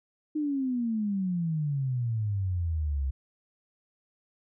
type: exponential sweep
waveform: sine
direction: down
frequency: 309.4 to 65.41 Hz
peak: -26 dBFS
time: 0.35-3.11 s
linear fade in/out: 10 ms
effects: none